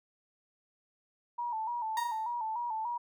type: tone with vibrato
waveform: sine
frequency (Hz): 917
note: A#5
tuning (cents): -29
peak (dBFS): -32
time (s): 1.38-2.98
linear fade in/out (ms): 10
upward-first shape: square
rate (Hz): 3.4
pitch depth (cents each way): 74
type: tone with exponential decay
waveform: 35% pulse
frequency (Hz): 930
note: A#5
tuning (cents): -4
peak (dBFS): -28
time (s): 1.97-2.34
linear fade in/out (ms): 2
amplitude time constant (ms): 79
effects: none